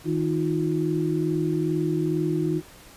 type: tone cluster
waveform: sine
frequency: 157.6 / 312.3 / 354.6 Hz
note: D#3 / D#4 / F4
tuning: +23 / +7 / +26 cents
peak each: -26 dBFS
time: 0.04-2.62 s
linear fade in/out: 50 ms
effects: pink hiss -48 dBFS RMS until 2.96 s + resampled to 32000 Hz